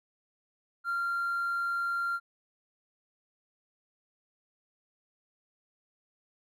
triangle tone with hard clipping, 1385 Hz, F6, 15 cents flat, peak -28 dBFS, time 0.84-2.2 s, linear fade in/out 50 ms, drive 2 dB, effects none

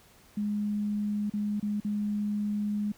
sine tone with dropouts, 207.7 Hz, G#3, in tune, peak -27 dBFS, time 0.37-2.92 s, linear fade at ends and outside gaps 5 ms, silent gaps 1.299-1.336 / 1.599-1.626 / 1.802-1.847 s, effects pink hiss -58 dBFS RMS until 2.97 s

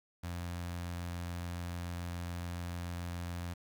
sawtooth tone with notch filter, 87 Hz, F2, 6 cents flat, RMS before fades -40 dBFS, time 0.23-3.54 s, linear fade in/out 10 ms, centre 390 Hz, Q 1.5, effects 10-bit

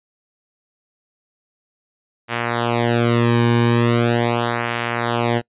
sawtooth tone with flanger, 118.3 Hz, A#2, 26 cents sharp, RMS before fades -18 dBFS, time 2.28-5.42 s, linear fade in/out 50 ms, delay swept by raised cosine 0.22 to 1.52 ms, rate 0.4 Hz, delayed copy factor -0.9, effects noise-tail reverb RT60 0.1 s tail -25 dB re dry + resampled to 8000 Hz

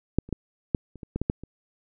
clicks, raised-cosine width 3 ms, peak -7 / -30 / -14 / -8 / -30 / -25 / -15 / -13 / -9 / -26 dBFS, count 10, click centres 0.186 / 0.29 / 0.327 / 0.748 / 0.957 / 1.032 / 1.16 / 1.216 / 1.299 / 1.436 s, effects none

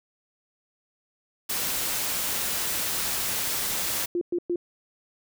white noise, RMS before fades -28 dBFS, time 1.49-4.06 s, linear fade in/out 10 ms
sine tone bursts, 349.2 Hz, F4, in tune, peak -23 dBFS, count 3, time 4.15-4.559 s, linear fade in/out 2 ms, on 63 ms, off 110 ms
effects none

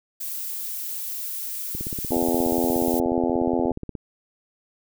violet noise, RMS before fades -31 dBFS, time 0.2-3 s, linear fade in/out 10 ms
click train, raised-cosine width 3 ms, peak -19 dBFS, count 38, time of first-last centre 1.75-3.952 s, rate 16.8 Hz
harmonic tone, 85.2 Hz, F2, 42 cents flat, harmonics 3 / 4 / 5 / 6 / 7 / 8 / 9 / 10, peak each -24 / -26 / -28 / -30 / -31 / -32 / -33 / -34 dBFS, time 2.11-3.72 s, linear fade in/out 5 ms
effects none

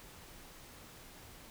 silence, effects pink hiss -54 dBFS RMS until 1.5 s

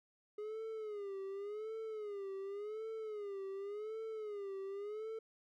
triangle tone with vibrato, 415.3 Hz, G#4, in tune, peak -39 dBFS, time 0.38-5.19 s, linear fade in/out 5 ms, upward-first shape sine, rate 0.89 Hz, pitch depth 120 cents each way, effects none

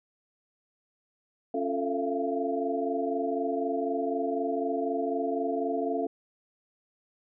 sine tone cluster, 275.3 / 349.6 / 443.1 / 666 / 690 Hz, C#4 / F4 / A4 / E5 / F5, -12 / +2 / +12 / +18 / -21 cents, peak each -32 / -36 / -31 / -36 / -33 dBFS, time 1.54-6.07 s, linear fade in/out 5 ms, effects none

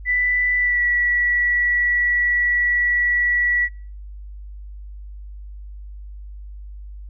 sine tone with pitch glide, 1983 to 1944.4 Hz, B6 to B6, +7 to -28 cents, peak -16 dBFS, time 0.05-3.69 s, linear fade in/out 50 ms, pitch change -35 cents, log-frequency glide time 0.57-0.83 s, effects noise-tail reverb RT60 0.4 s tail -25 dB re dry + added 50 Hz sine -33 dBFS peak until 7.09 s

